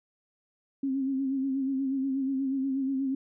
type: tone with vibrato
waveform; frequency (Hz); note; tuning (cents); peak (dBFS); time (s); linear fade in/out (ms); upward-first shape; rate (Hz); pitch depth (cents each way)
sine; 268.8; C4; +47; -26; 0.83-3.15; 5; sine; 8.3; 46
effects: none